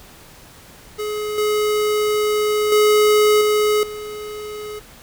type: tone with level steps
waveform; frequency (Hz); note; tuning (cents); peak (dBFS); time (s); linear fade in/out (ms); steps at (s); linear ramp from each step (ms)
square; 422.5; G#4; +30; -23 / -17 / -12 / -15 / -29; 0.98-4.8; 20; 1.38 / 2.72 / 3.41 / 3.83; 2
effects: pink hiss -44 dBFS RMS until 5.02 s